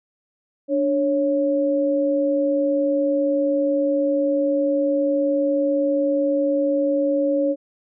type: tone pair together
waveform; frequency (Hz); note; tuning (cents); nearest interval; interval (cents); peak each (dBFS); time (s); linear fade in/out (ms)
sine; 292.6 / 553; D4 / C#5; -6 / -4; major seventh; 1102; -21 / -19; 0.68-7.56; 50
effects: none